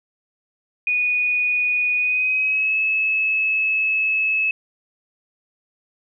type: tone with pitch glide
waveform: sine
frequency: 2469 to 2592 Hz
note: D#7 to E7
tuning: -14 to -30 cents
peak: -17 dBFS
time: 0.87-4.51 s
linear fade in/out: 2 ms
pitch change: +84 cents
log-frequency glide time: 1.97-2.77 s
effects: none